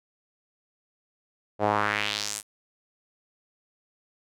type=tone with band-pass filter sweep; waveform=sawtooth; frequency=104.4 Hz; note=G#2; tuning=10 cents sharp; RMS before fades=-27 dBFS; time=1.59-2.43 s; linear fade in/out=50 ms; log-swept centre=590 to 10000 Hz; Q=2.2; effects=none